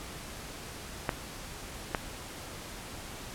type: clicks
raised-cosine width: 0.5 ms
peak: -12 dBFS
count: 2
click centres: 1.092 / 1.948 s
effects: pink hiss -43 dBFS RMS until 3.34 s + low-pass 12000 Hz 12 dB/octave